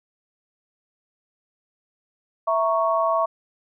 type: chord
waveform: sine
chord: A# diminished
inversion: second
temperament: equal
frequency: 659.3 / 932.3 / 1108.7 Hz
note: E5 / A#5 / C#6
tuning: 0 / 0 / 0 cents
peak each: -21 / -27 / -22 dBFS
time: 2.47-3.26 s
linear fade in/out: 10 ms
effects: none